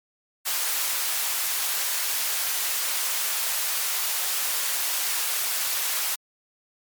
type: high-pass noise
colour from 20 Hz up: white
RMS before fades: -26 dBFS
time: 0.45-6.16 s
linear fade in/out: 20 ms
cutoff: 740 Hz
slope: 12 dB/octave
effects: MP3 96 kbps